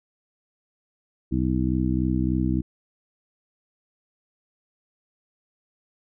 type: harmonic tone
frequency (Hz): 63.4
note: B1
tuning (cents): +46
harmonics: 1 / 2 / 3 / 4 / 5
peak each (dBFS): -27 / -27 / -27 / -27 / -27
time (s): 1.31-2.62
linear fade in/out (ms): 20
effects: none